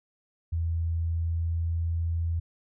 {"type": "tone with pitch glide", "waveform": "sine", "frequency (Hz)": [83, 83.48], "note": ["E2", "E2"], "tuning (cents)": [12, 22], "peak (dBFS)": -25, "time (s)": [0.52, 2.4], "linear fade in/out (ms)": 10, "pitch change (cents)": 10, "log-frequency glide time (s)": [1, 1.85], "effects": []}